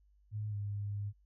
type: tone with pitch glide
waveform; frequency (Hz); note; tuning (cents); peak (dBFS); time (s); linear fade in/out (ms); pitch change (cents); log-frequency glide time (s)
sine; 105.9 to 102.12; G#2 to G#2; +34 to -29; -35; 0.31-1.13; 50; -63; 0.5-0.55
effects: added 50 Hz sine -64 dBFS peak until 1.25 s